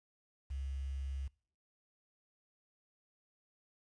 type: tone with quantisation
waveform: sine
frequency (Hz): 68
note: C#2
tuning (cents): -33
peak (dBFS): -37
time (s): 0.5-1.28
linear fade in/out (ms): 10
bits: 10
effects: noise-tail reverb RT60 0.5 s tail -24 dB re dry + resampled to 22050 Hz